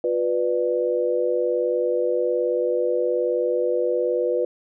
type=chord; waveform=sine; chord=B diminished; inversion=second; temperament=just; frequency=355.6 / 493.9 / 592.7 Hz; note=F4 / B4 / D5; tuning=+31 / 0 / +16 cents; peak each=-25 / -21 / -27 dBFS; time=0.04-4.45 s; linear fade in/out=2 ms; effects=none